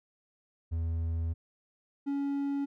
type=tone pair in turn; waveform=triangle; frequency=82.41 / 280.6 Hz; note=E2 / C#4; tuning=0 / +21 cents; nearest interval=octave + major sixth; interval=2121 cents; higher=second; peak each=-27 dBFS; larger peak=neither; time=0.71-1.34 / 2.06-2.66 s; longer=first; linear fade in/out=20 ms; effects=none